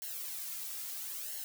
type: noise with flanger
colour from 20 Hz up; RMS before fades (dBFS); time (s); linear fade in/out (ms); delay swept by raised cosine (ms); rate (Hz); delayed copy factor
blue; -41; 0.02-1.44; 0; 0.82 to 2.82; 0.75; -0.75
effects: none

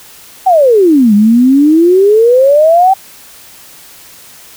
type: exponential two-way sweep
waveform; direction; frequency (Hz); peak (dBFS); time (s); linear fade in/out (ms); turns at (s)
sine; down then up; 784 to 201.3 to 784; -3; 0.46-2.94; 10; 1.14
effects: white hiss -36 dBFS RMS until 4.56 s

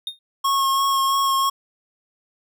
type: tone with exponential decay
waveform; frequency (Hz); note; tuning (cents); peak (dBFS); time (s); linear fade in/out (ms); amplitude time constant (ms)
triangle; 3681; A#7; -23; -20; 0.07-0.19; 2; 25
type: tone with vibrato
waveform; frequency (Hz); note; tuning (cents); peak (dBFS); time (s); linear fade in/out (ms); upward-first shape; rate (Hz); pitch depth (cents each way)
square; 1089; C#6; -31; -18; 0.44-1.5; 10; sine; 3; 15
effects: none

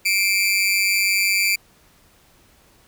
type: tone with amplitude modulation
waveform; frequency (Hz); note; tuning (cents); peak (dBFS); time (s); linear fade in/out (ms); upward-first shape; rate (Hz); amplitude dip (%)
sawtooth; 2349; D7; 0; -10; 0.05-1.56; 10; sine; 194; 75
effects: pink hiss -55 dBFS RMS until 2.87 s

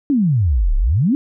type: exponential two-way sweep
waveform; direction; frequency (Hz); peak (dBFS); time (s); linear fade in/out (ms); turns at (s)
sine; down then up; 300 to 31.83 to 300; -12; 0.1-1.15; 0; 0.76
effects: none

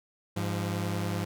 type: tone pair together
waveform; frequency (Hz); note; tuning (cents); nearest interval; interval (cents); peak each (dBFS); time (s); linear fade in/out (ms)
sawtooth; 101.6 / 172.7; G#2 / F3; -38 / -19; major sixth; 919; -27 / -29; 0.36-1.25; 10
effects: none

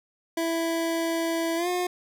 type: tone with pitch glide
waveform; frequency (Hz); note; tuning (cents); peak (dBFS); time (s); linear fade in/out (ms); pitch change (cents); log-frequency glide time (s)
25% pulse; 330.8 to 358.7; E4 to F4; +6 to +46; -21; 0.37-1.87; 5; +140; 1.56-1.68
effects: none

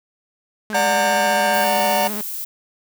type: tone with vibrato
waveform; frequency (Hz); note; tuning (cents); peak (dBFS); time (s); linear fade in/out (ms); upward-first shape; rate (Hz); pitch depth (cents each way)
sawtooth; 209; G#3; +11; -23; 0.7-2.21; 0; square; 15; 43
type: tone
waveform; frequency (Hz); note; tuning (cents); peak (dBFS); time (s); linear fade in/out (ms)
sine; 1596; G6; +31; -23; 0.73-1.64; 0
type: chord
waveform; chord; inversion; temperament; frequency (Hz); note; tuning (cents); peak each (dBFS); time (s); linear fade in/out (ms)
45% pulse; D augmented; none; just; 587.3 / 734.2 / 917.7; D5 / F#5 / A#5; 0 / -14 / -27; -21; 0.74-2.08; 10
type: noise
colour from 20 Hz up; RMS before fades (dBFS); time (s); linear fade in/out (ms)
violet; -28; 1.53-2.45; 10
effects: none

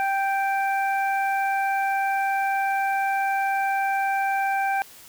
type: harmonic tone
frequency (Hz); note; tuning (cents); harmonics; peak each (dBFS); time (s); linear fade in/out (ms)
784; G5; 0; 1 / 2 / 3; -22 / -28 / -32; 0-4.82; 0
effects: white hiss -47 dBFS RMS until 5.08 s

